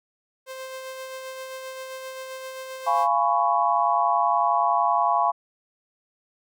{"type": "tone with tremolo", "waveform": "sawtooth", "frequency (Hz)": 523.3, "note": "C5", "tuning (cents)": 0, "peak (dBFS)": -29, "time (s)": [0.46, 3.08], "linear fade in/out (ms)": 50, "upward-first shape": "sine", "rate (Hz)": 7.6, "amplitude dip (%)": 30}
{"type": "chord", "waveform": "sine", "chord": "C# dominant seventh", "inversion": "first", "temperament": "just", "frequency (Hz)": [693, 831.5, 997.9, 1108.7], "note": ["E#5", "G#5", "B5", "C#6"], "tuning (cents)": [-14, 2, 18, 0], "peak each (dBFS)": -24, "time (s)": [2.86, 5.32], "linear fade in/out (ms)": 20}
{"effects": []}